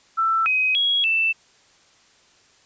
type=tone with pitch steps; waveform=sine; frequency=1331 / 2523 / 3316 / 2658 Hz; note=E6 / D#7 / G#7 / E7; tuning=+16 / +23 / -3 / +14 cents; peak=-17 dBFS; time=0.17-1.33 s; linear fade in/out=20 ms; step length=290 ms; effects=white hiss -56 dBFS RMS until 2.65 s + resampled to 16000 Hz